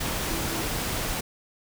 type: tone in noise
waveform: sine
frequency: 327 Hz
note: E4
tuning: 14 cents flat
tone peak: -36 dBFS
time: 0.3-0.64 s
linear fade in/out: 10 ms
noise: pink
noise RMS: -29 dBFS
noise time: 0-1.21 s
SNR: -10 dB
effects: none